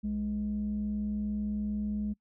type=tone pair together; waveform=sine; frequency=62.1 / 208.9 Hz; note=B1 / G#3; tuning=+10 / +10 cents; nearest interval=octave + major sixth; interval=2100 cents; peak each=-38 / -29 dBFS; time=0.03-2.14 s; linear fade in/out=20 ms; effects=noise-tail reverb RT60 0.1 s tail -25 dB re dry + tanh soft clip ceiling -25 dBFS